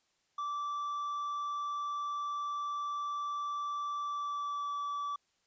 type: tone with pitch glide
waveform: triangle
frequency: 1165 to 1154.3 Hz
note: D6 to D6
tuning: -14 to -30 cents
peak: -32 dBFS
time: 0.38-5.16 s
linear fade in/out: 5 ms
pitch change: -16 cents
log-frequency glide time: 4.01-4.73 s
effects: white hiss -75 dBFS RMS until 5.46 s + resampled to 16000 Hz